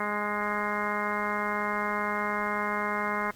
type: harmonic tone with a mistuned harmonic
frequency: 207.7 Hz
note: G#3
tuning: in tune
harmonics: 1 / 2 / 3 / 4 / 5 / 6 / 7 / 8 / 9 / 10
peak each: -36 / -37 / -37 / -37 / -33 / -35 / -37 / -39 / -39 / -36 dBFS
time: 0-3.31 s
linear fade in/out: 5 ms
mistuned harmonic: 10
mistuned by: +30 cents
effects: pink hiss -54 dBFS RMS until 3.35 s + Opus 32 kbps